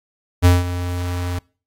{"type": "tone with ADSR envelope", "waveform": "square", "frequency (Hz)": 88.8, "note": "F2", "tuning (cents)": 29, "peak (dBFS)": -8, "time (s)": [0.42, 1.39], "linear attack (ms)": 33, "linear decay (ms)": 180, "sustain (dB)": -14, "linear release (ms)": 6, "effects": ["noise-tail reverb RT60 0.4 s tail -25 dB re dry", "AAC 48 kbps"]}